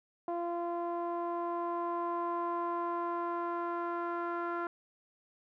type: tone with low-pass filter sweep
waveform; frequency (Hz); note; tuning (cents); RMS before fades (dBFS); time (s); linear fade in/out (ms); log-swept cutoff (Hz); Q
sawtooth; 344; F4; -26; -35; 0.28-4.67; 2; 840 to 1300; 4.5
effects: none